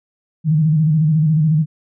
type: tone with vibrato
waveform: sine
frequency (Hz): 155.56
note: D#3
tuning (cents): 0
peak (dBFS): -11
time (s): 0.44-1.66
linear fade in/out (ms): 50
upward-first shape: square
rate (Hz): 14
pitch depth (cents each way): 64
effects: none